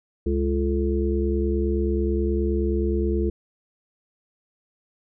harmonic tone with a mistuned harmonic, 69.3 Hz, C#2, in tune, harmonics 1 / 3 / 5 / 6, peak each -23 / -28 / -25 / -29 dBFS, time 0.26-3.3 s, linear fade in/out 5 ms, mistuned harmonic 6, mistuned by +82 cents, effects none

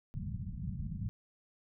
white low-pass noise, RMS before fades -39 dBFS, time 0.14-1.09 s, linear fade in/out 0 ms, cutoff 190 Hz, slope 48 dB/octave, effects none

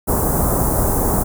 pink band-stop noise, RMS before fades -17 dBFS, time 0.07-1.24 s, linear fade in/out 20 ms, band 1100 to 8800 Hz, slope 24 dB/octave, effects none

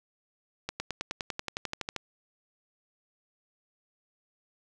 accelerating click train, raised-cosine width 0.2 ms, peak -15 dBFS, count 15, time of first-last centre 0.69-1.963 s, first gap 110 ms, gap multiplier 0.97, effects none

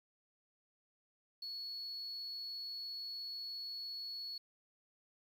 sine tone, 4383 Hz, C#8, 20 cents flat, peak -40 dBFS, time 1.42-4.38 s, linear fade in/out 5 ms, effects tanh soft clip ceiling -39 dBFS + 11-bit

